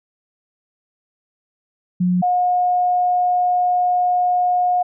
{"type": "tone pair in turn", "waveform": "sine", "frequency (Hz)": [180, 720], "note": ["F#3", "F#5"], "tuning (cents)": [-47, -47], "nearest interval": "2 octaves", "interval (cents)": 2400, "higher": "second", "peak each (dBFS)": -14, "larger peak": "neither", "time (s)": [[2, 2.22], [2.22, 4.83]], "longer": "second", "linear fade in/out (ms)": 10, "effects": []}